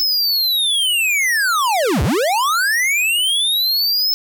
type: linear two-way sweep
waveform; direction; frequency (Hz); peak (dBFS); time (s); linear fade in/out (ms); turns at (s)
square; down then up; 5274 to 55 to 5274; -15; 0-4.14; 0; 2.03
effects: 9-bit